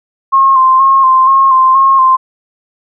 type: tone with vibrato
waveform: sine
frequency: 1062 Hz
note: C6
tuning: 25 cents sharp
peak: -4 dBFS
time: 0.32-2.17 s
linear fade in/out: 20 ms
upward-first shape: square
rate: 2.1 Hz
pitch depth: 28 cents each way
effects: none